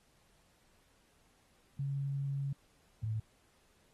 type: tone pair in turn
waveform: sine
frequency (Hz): 138.9 / 109.58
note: C#3 / A2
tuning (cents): +4 / -7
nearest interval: major third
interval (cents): 411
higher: first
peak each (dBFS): -33 / -32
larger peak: second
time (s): 1.79-2.53 / 3.03-3.2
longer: first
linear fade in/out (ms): 5
effects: pink hiss -70 dBFS RMS until 3.93 s + AAC 32 kbps